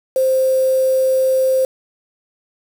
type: tone with quantisation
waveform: sine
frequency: 523.3 Hz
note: C5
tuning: in tune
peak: -12 dBFS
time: 0.16-1.65 s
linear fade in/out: 2 ms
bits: 5
effects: none